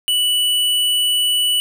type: tone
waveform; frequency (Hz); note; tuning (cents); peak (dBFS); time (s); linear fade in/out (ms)
square; 2960; F#7; 0; -15; 0.08-1.6; 0
effects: none